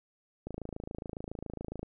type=click train; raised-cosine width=2 ms; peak=-25 dBFS; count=38; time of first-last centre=0.47-1.83 s; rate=27.2 Hz; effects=none